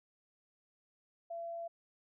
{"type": "tone", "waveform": "sine", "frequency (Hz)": 676, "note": "E5", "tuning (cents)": 43, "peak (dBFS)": -39, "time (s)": [1.3, 1.68], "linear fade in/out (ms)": 10, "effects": []}